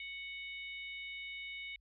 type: harmonic tone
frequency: 740 Hz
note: F#5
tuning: in tune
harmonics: 3 / 4 / 5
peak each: -43 / -51 / -51 dBFS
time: 0-1.76 s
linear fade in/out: 2 ms
effects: added 50 Hz sine -66 dBFS peak until 1.8 s